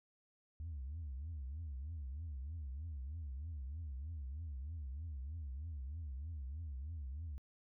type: tone with vibrato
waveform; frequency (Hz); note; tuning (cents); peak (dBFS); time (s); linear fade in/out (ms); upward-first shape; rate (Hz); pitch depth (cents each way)
sine; 73.42; D2; 0; -40; 0.6-7.38; 0; triangle; 3.2; 280
effects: tanh soft clip ceiling -39 dBFS